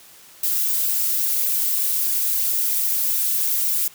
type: noise with flanger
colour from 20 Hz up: violet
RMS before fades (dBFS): -21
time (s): 0.43-3.88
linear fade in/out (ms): 5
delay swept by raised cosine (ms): 1.5 to 6.2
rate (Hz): 3.6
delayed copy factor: -0.95
effects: white hiss -47 dBFS RMS until 3.94 s + high-pass 60 Hz 12 dB/octave